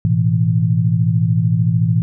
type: chord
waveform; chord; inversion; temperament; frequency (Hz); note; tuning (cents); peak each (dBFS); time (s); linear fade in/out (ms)
sine; A suspended second; none; equal; 110 / 123.47 / 164.81; A2 / B2 / E3; 0 / 0 / 0; -16 / -18 / -16; 0.05-2.02; 0
effects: none